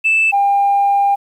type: tone pair in turn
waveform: sine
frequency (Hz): 2637 / 800.9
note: E7 / G5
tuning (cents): 0 / +37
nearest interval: octave + major sixth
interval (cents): 2063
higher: first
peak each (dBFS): -9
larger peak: neither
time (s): 0.04-0.32 / 0.32-1.16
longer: second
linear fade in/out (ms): 20
effects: tanh soft clip ceiling -7 dBFS + 8-bit